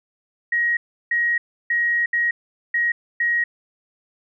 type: tone bursts at uneven times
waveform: sine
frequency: 1890 Hz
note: A#6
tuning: 23 cents sharp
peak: -17 dBFS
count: 6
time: 0.52-0.77 / 1.11-1.38 / 1.7-2.06 / 2.13-2.31 / 2.74-2.92 / 3.2-3.44 s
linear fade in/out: 5 ms
effects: none